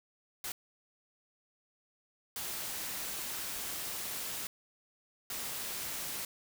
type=noise bursts at uneven times; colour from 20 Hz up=white; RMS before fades=-39 dBFS; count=3; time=0.44-0.52 / 2.36-4.47 / 5.3-6.25 s; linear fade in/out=2 ms; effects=none